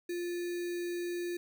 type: tone with sample-and-hold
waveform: sine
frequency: 349.2 Hz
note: F4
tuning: in tune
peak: -33 dBFS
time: 0.09-1.37 s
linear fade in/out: 5 ms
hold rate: 2100 Hz
effects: none